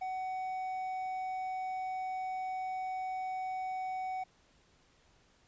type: tone with hard clipping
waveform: sine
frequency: 750 Hz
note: F#5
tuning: 23 cents sharp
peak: -36 dBFS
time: 0.01-4.24 s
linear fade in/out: 10 ms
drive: 5 dB
effects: pink hiss -67 dBFS RMS until 5.47 s + resampled to 16000 Hz